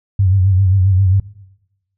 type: tone with vibrato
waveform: sine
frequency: 95 Hz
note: F#2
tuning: 46 cents sharp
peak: -9 dBFS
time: 0.19-1.2 s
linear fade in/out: 5 ms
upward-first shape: sine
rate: 7.5 Hz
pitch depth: 75 cents each way
effects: noise-tail reverb RT60 0.9 s tail -19 dB re dry